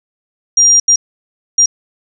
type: tone bursts at uneven times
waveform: sine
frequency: 5700 Hz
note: F8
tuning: 34 cents sharp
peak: -5 dBFS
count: 3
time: 0.57-0.8 / 0.88-0.96 / 1.58-1.66 s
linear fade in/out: 5 ms
effects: none